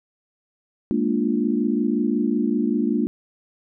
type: chord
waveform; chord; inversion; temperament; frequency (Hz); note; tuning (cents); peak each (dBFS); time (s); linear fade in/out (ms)
sine; Bb dominant seventh; third; equal; 207.7 / 233.1 / 293.7 / 349.2; Ab3 / Bb3 / D4 / F4; 0 / 0 / 0 / 0; -25 / -22 / -24 / -27; 0.91-3.07; 0
effects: none